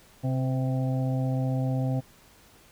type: harmonic tone with a mistuned harmonic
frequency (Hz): 130.81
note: C3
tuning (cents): 0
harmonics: 1 / 2 / 4 / 5 / 6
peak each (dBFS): -25 / -31 / -37 / -39 / -41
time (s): 0.23-2.01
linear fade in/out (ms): 20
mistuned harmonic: 4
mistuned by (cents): -24
effects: pink hiss -56 dBFS RMS until 2.71 s